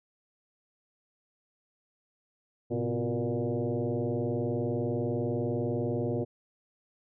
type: tone with frequency modulation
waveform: sine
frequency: 110 Hz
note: A2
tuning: in tune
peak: -27 dBFS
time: 2.7-6.25 s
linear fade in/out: 20 ms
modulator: 120 Hz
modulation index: 3.9
effects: none